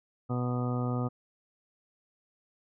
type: harmonic tone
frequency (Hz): 123.47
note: B2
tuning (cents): 0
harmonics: 1 / 2 / 3 / 4 / 5 / 6 / 7 / 8 / 9 / 10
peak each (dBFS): -30 / -33 / -42 / -39 / -45 / -42 / -49 / -49 / -51 / -41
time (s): 0.29-1.09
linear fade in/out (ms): 20
effects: none